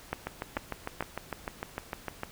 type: two click trains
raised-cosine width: 0.5 ms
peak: -18 / -15 dBFS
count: 14 / 3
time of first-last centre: 0.27-2.234 / 0.13-1.007 s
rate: 6.62 / 2.28 Hz
effects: pink hiss -51 dBFS RMS until 2.31 s